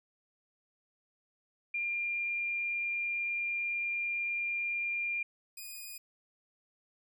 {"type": "tone pair in turn", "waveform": ["sine", "5% pulse"], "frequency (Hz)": [2397, 2473], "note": ["D7", "D#7"], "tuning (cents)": [35, -11], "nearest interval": "minor second", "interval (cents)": 54, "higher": "second", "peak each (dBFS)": [-31, -33], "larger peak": "first", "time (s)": [[1.74, 5.23], [5.57, 5.98]], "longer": "first", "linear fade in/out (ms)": 5, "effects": []}